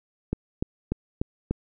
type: click train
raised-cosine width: 3 ms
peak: -12 dBFS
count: 5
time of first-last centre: 0.33-1.51 s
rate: 3.39 Hz
effects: none